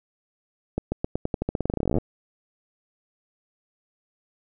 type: accelerating click train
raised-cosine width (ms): 2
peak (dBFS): -11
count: 26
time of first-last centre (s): 0.78-1.984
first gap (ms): 140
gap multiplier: 0.89
effects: none